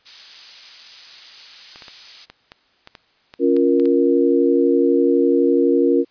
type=noise; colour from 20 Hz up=violet; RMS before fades=-26 dBFS; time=0.05-2.26 s; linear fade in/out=20 ms
type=clicks; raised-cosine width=0.2 ms; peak=-20 dBFS; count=11; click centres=1.759 / 1.822 / 1.882 / 2.3 / 2.519 / 2.874 / 2.952 / 3.339 / 3.566 / 3.798 / 3.856 s
type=chord; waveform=sine; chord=Bb minor; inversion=first; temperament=equal with one note detuned; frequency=277.2 / 349.2 / 469.7 Hz; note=Db4 / F4 / Bb4; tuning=0 / 0 / +13 cents; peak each=-17 dBFS; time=3.39-6.05 s; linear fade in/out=50 ms
effects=white hiss -59 dBFS RMS until 6.1 s + resampled to 11025 Hz